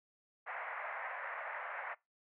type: band-pass noise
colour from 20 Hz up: white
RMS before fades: -43 dBFS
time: 0.46-1.95 s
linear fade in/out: 20 ms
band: 560 to 2100 Hz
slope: 48 dB/octave
effects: noise-tail reverb RT60 0.2 s tail -21 dB re dry